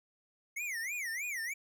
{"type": "tone with vibrato", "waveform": "square", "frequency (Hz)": 2103, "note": "C7", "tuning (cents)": 8, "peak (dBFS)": -36, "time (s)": [0.56, 1.54], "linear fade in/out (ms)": 10, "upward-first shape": "sine", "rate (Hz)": 3.2, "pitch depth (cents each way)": 280, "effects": []}